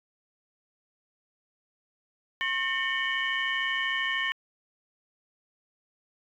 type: tone cluster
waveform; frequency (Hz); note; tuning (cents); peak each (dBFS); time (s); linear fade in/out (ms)
sine; 1076 / 1816 / 2229 / 2955 / 3088; C6 / A#6 / C#7 / F#7 / G7; +48 / -46 / +9 / -3 / -27; -35 / -28 / -33 / -34 / -37; 2.41-4.32; 0
effects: tanh soft clip ceiling -17 dBFS